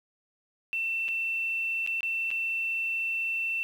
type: tone with dropouts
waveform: sine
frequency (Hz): 2686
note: E7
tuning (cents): +32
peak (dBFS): -27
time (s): 0.73-3.63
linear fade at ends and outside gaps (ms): 0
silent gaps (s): 1.082-1.087 / 1.864-1.874 / 2.007-2.031 / 2.305-2.313
effects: 9-bit